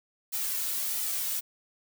blue noise with flanger, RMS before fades -31 dBFS, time 0.32-1.41 s, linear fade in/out 20 ms, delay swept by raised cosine 1.8 to 2.57 ms, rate 1.5 Hz, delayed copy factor -0.55, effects none

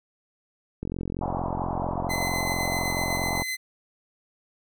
click train, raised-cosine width 3 ms, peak -18 dBFS, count 116, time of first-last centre 0.83-3.42 s, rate 44.4 Hz
white band-pass noise, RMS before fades -32 dBFS, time 1.21-3.43 s, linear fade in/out 10 ms, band 570 to 1000 Hz, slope 48 dB/octave
sawtooth tone with tremolo, 2042 Hz, C7, 43 cents flat, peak -24 dBFS, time 2.09-3.57 s, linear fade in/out 20 ms, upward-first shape square, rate 7.9 Hz, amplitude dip 25%
effects none

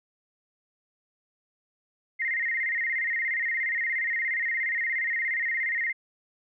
sine tone with vibrato, 1975.5 Hz, B6, in tune, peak -25 dBFS, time 2.19-5.93 s, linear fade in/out 20 ms, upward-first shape square, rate 17 Hz, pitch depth 99 cents each way, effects none

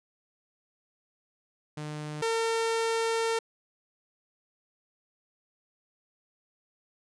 sawtooth tone pair in turn, 150.9 / 454.3 Hz, D3 / A#4, +47 / -45 cents, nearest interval octave + perfect fifth, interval 1908 cents, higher second, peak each -31 / -22 dBFS, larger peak second, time 1.77-2.22 / 2.22-3.39 s, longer second, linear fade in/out 5 ms, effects resampled to 22050 Hz

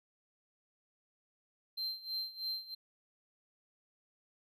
triangle tone with tremolo, 4135 Hz, C8, 21 cents flat, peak -33 dBFS, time 1.77-2.75 s, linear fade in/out 10 ms, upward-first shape sine, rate 3.1 Hz, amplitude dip 85%, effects none

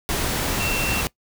sine tone in noise, 2700 Hz, E7, 41 cents sharp, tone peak -26 dBFS, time 0.6-1.01 s, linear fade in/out 0 ms, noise pink, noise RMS -24 dBFS, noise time 0.09-1.07 s, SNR -5 dB, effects noise-tail reverb RT60 0.1 s tail -20 dB re dry

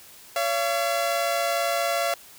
sawtooth tone pair together, 562.6 / 680 Hz, C#5 / F5, +26 / -46 cents, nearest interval minor third, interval 328 cents, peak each -24 / -20 dBFS, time 0.36-2.14 s, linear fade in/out 2 ms, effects white hiss -48 dBFS RMS until 2.38 s

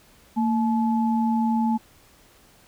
sine tone pair together, 228 / 861 Hz, A#3 / A5, -38 / -38 cents, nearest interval octave + major seventh, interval 2300 cents, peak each -20 / -26 dBFS, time 0.36-1.78 s, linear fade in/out 20 ms, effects pink hiss -55 dBFS RMS until 2.67 s

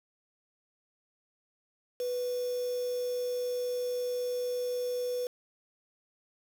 sine tone with quantisation, 493.9 Hz, B4, in tune, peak -30 dBFS, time 2-5.27 s, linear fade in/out 2 ms, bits 7, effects none

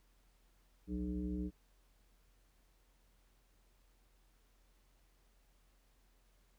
sine tone with frequency modulation, 185 Hz, F#3, in tune, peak -36 dBFS, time 0.87-1.51 s, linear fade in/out 50 ms, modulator 119 Hz, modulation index 1.3, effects added 43 Hz sine -68 dBFS peak until 6.58 s + pink hiss -75 dBFS RMS until 6.58 s

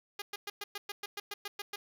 5% pulse tone bursts, 407.8 Hz, G#4, 32 cents flat, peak -26 dBFS, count 12, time 0.19-1.76 s, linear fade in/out 5 ms, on 30 ms, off 110 ms, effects none

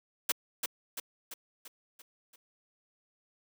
white noise with echo, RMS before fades -28 dBFS, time 0.29-0.32 s, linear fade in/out 5 ms, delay 340 ms, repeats 6, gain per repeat -5 dB, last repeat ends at 2.36 s, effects high-pass 200 Hz 12 dB/octave

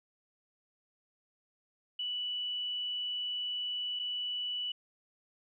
sine tone with dropouts, 2960 Hz, F#7, in tune, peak -33 dBFS, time 1.99-4.72 s, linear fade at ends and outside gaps 5 ms, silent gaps 3.992-3.995 s, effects none

